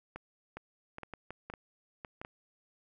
clicks, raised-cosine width 0.5 ms, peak -27 dBFS, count 11, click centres 0.16 / 0.57 / 0.984 / 1.033 / 1.137 / 1.306 / 1.5 / 1.538 / 2.048 / 2.215 / 2.249 s, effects none

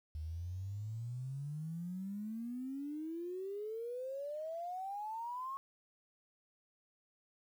sine exponential sweep, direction up, 75.4 to 1100 Hz, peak -39 dBFS, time 0.15-5.57 s, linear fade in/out 0 ms, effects 11-bit

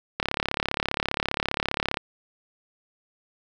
click train, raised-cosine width 0.3 ms, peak -8 dBFS, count 63, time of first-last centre 0.2-1.971 s, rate 35 Hz, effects none

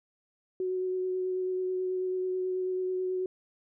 sine tone with vibrato, 370 Hz, F#4, in tune, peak -28 dBFS, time 0.6-3.26 s, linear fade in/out 2 ms, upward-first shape sine, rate 9.2 Hz, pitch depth 12 cents each way, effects none

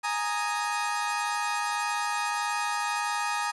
30% pulse chord, Ab suspended second, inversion none, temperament equal, 830.6 / 932.3 / 1244.5 Hz, Ab5 / Bb5 / Eb6, 0 / 0 / 0 cents, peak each -29 dBFS, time 0.03-3.52 s, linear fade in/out 20 ms, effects resampled to 24000 Hz

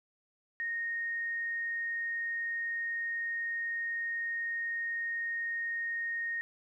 sine tone, 1856 Hz, A#6, 8 cents flat, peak -32 dBFS, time 0.6-6.41 s, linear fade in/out 0 ms, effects 12-bit

